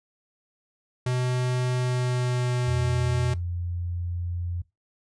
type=tone with pitch glide; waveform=square; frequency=125.6 to 123.87 Hz; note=B2 to B2; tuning=+30 to +6 cents; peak=-24 dBFS; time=1.06-3.34 s; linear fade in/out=5 ms; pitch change=-24 cents; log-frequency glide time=1.76-2.53 s
type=tone; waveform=sine; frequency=87.3 Hz; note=F2; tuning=in tune; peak=-27 dBFS; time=2.67-4.62 s; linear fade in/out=10 ms
effects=noise-tail reverb RT60 0.2 s tail -19 dB re dry + resampled to 22050 Hz